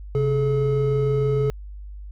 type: tone pair together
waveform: triangle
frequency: 133.8 / 428 Hz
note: C3 / A4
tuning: +39 / -48 cents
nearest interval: octave + minor sixth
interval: 2013 cents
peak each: -19 dBFS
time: 0.15-1.5 s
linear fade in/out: 0 ms
effects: added 50 Hz sine -34 dBFS peak until 2.11 s